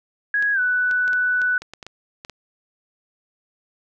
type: tone with pitch glide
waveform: sine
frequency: 1661.2 to 1488.5 Hz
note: G#6 to F#6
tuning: 0 to +10 cents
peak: -17 dBFS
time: 0.34-1.58 s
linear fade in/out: 2 ms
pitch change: -190 cents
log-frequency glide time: 0.53-0.6 s
type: clicks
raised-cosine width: 0.2 ms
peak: -19 dBFS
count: 11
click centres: 0.425 / 0.912 / 1.079 / 1.132 / 1.417 / 1.62 / 1.736 / 1.828 / 1.866 / 2.249 / 2.297 s
effects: none